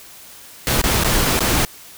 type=noise with dropouts; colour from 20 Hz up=pink; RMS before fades=-17 dBFS; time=0.67-1.65 s; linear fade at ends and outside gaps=0 ms; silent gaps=0.815-0.839 / 1.036-1.046 / 1.392-1.406 s; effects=white hiss -41 dBFS RMS until 1.97 s